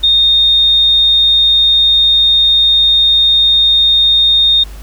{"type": "tone", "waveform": "sine", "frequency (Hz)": 3680, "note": "A#7", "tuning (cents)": -23, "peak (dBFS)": -6, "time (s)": [0.03, 4.64], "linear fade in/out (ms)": 10, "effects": ["added 50 Hz sine -27 dBFS peak until 4.82 s", "pink hiss -39 dBFS RMS until 4.82 s"]}